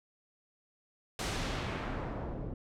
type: noise with low-pass filter sweep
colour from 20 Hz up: pink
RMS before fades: -37 dBFS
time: 1.19-2.54 s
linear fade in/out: 2 ms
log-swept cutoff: 9400 to 380 Hz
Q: 0.76
effects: none